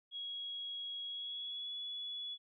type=tone with pitch glide; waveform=sine; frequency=3316 to 3401 Hz; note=G#7 to G#7; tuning=-3 to +40 cents; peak=-40 dBFS; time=0.11-2.38 s; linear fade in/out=50 ms; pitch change=+43 cents; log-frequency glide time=1.06-1.74 s; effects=none